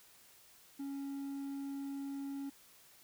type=tone; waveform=triangle; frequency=277.2 Hz; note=C#4; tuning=in tune; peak=-37 dBFS; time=0.79-2.5 s; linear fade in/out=10 ms; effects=white hiss -62 dBFS RMS until 3.03 s